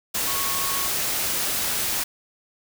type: tone in noise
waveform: sine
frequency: 1103 Hz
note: C#6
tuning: 9 cents flat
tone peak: -31 dBFS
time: 0.27-0.88 s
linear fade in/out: 10 ms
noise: white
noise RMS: -25 dBFS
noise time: 0.14-2.04 s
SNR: -9 dB
effects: none